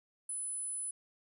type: tone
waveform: sine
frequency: 10030 Hz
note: D#9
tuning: 13 cents sharp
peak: -36 dBFS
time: 0.29-0.91 s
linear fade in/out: 5 ms
effects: none